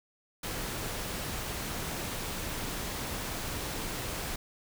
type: noise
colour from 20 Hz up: pink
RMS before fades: -36 dBFS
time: 0.43-4.36 s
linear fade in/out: 5 ms
effects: none